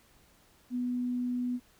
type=tone; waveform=sine; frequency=246.9 Hz; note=B3; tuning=in tune; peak=-29 dBFS; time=0.7-1.6 s; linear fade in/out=50 ms; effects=pink hiss -63 dBFS RMS until 1.79 s